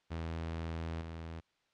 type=tone with level steps; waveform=sawtooth; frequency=82 Hz; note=E2; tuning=9 cents flat; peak=-33 / -38 dBFS; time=0.1-1.41 s; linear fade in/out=20 ms; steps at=1.01 s; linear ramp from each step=2 ms; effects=white hiss -75 dBFS RMS until 1.73 s + low-pass 4000 Hz 12 dB/octave